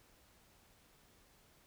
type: silence
effects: pink hiss -67 dBFS RMS until 1.66 s